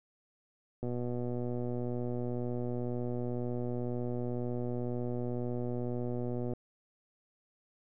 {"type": "click train", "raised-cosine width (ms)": 2, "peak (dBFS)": -24, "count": 697, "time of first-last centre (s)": [0.83, 6.535], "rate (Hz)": 122, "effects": []}